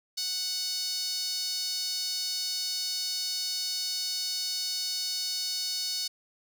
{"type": "tone with high-pass filter", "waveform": "sawtooth", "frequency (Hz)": 740, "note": "F#5", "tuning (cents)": 0, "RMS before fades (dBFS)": -32, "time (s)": [0.17, 6.08], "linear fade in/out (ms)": 10, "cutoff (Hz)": 4600, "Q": 4.6, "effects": []}